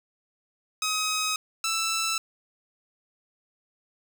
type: tone pair in turn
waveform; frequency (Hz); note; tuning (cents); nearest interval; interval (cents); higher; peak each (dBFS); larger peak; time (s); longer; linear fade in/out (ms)
10% pulse; 1266 / 1325.1; D#6 / E6; +30 / +9; minor second; 79; second; -17; neither; 0.82-1.36 / 1.64-2.18; neither; 2
effects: none